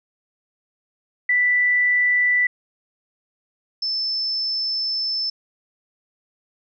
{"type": "tone pair in turn", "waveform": "sine", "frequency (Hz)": [1976, 5275], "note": ["B6", "E8"], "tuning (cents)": [0, 0], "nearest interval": "octave + perfect fourth", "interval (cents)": 1700, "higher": "second", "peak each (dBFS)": [-15, -21], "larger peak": "first", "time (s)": [[1.29, 2.47], [3.82, 5.3]], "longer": "second", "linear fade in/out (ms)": 5, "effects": []}